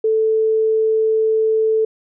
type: tone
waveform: sine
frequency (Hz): 440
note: A4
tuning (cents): 0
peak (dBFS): -13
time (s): 0.04-1.85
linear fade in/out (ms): 5
effects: none